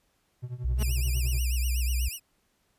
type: tone with tremolo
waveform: triangle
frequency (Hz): 123.47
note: B2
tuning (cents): 0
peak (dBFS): -28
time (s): 0.42-1.41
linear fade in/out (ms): 20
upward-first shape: triangle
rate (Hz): 11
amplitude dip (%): 95
type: tone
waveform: sine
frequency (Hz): 61.9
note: B1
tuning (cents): +5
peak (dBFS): -24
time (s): 0.64-2.09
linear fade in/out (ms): 10
type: tone with exponential growth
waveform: sawtooth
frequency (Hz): 212.6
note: G#3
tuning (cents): +41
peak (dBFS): -26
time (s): 0.75-0.83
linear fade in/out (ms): 5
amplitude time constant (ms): 17
type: tone with vibrato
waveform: 5% pulse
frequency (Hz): 2637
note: E7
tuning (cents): 0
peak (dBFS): -26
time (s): 0.78-2.2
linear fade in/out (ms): 50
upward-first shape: sine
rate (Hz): 8.2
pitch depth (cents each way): 190
effects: pink hiss -71 dBFS RMS until 2.78 s + resampled to 32000 Hz